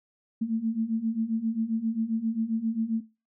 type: beating tone pair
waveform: sine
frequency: 220 / 227.5 Hz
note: A3 / A#3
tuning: 0 / -42 cents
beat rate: 7.5 Hz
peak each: -31 / -26 dBFS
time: 0.41-3.01 s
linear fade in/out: 10 ms
effects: noise-tail reverb RT60 0.3 s tail -19 dB re dry